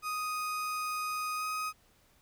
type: tone with pitch glide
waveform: 35% pulse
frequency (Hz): 1246 to 1255.4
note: D#6 to D#6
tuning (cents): +2 to +15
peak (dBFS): -31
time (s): 0.02-1.73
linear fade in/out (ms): 50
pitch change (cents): +13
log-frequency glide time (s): 1.37-1.44
effects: pink hiss -66 dBFS RMS until 2.21 s